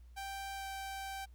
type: tone with pitch glide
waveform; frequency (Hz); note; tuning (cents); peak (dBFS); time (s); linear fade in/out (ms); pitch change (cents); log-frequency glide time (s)
sawtooth; 784 to 779; G5 to G5; 0 to -11; -37; 0.16-1.26; 20; -11; 0.55-0.66
effects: added 60 Hz sine -53 dBFS peak until 1.34 s + pink hiss -75 dBFS RMS until 1.34 s